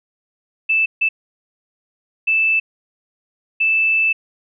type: tone bursts at uneven times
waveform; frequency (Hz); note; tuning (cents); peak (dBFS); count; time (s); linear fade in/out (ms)
sine; 2637; E7; 0; -13; 4; 0.69-0.86 / 1.01-1.09 / 2.27-2.6 / 3.6-4.13; 10
effects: none